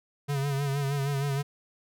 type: tone with vibrato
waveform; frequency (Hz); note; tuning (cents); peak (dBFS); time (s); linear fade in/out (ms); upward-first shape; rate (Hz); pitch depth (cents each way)
square; 140; C#3; +18; -27; 0.28-1.43; 20; sine; 6.4; 52
effects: none